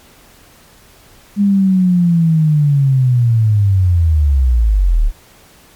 sine linear sweep, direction down, 205 to 33.44 Hz, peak -8 dBFS, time 1.36-5.12 s, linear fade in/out 50 ms, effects pink hiss -45 dBFS RMS until 5.75 s + MP3 96 kbps

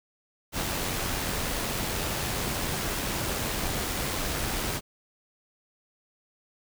pink noise with amplitude modulation, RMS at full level -29 dBFS, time 0.52-4.81 s, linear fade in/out 50 ms, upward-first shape sine, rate 90.9 Hz, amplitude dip 25%, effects none

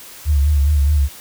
sine tone with vibrato, 72.5 Hz, D2, 22 cents flat, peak -11 dBFS, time 0.25-1.09 s, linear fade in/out 50 ms, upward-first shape sine, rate 4.8 Hz, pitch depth 77 cents each way, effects white hiss -38 dBFS RMS until 1.2 s

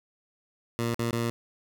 15% pulse tone with dropouts, 117.1 Hz, A#2, 8 cents sharp, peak -20 dBFS, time 0.79-1.3 s, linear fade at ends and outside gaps 0 ms, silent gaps 0.944-0.993 / 1.109-1.129 s, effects none

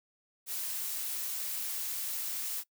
blue noise, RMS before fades -36 dBFS, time 0.46-2.64 s, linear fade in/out 50 ms, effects noise-tail reverb RT60 0.1 s tail -21 dB re dry

